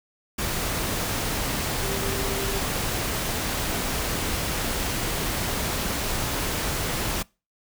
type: tone in noise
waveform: sine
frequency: 392 Hz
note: G4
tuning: in tune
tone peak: -32 dBFS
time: 1.83-2.6 s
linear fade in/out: 10 ms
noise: pink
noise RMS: -27 dBFS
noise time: 0.38-7.23 s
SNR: -8 dB
effects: noise-tail reverb RT60 0.3 s tail -25 dB re dry